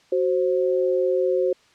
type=tone pair together; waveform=sine; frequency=372 / 527 Hz; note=F#4 / C5; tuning=+9 / +12 cents; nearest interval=tritone; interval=603 cents; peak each=-21 dBFS; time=0.12-1.53 s; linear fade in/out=5 ms; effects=white hiss -57 dBFS RMS until 1.74 s + low-pass 5000 Hz 12 dB/octave